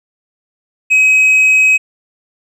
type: tone with tanh clipping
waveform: sine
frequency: 2540 Hz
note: D#7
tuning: 35 cents sharp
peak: -7 dBFS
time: 0.9-1.78 s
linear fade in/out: 20 ms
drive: 3 dB
effects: none